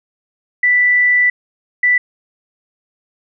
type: tone bursts at uneven times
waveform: sine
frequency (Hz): 1975.5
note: B6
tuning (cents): 0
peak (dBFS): -9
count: 2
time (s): 0.63-1.3 / 1.83-1.98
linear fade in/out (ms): 5
effects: none